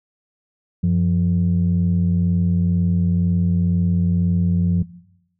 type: tone pair together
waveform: sine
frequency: 92.57 / 174.61 Hz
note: F#2 / F3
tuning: +1 / 0 cents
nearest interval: major seventh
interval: 1099 cents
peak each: -18 / -15 dBFS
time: 0.83-4.83 s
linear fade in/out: 10 ms
effects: noise-tail reverb RT60 0.9 s tail -20 dB re dry + tanh soft clip ceiling -10 dBFS